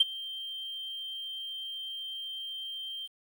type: tone with ADSR envelope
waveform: sine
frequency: 3152 Hz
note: G7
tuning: 9 cents sharp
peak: -14 dBFS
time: 0-3.08 s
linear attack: 8 ms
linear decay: 25 ms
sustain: -22 dB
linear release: 27 ms
effects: tanh soft clip ceiling -15 dBFS + 9-bit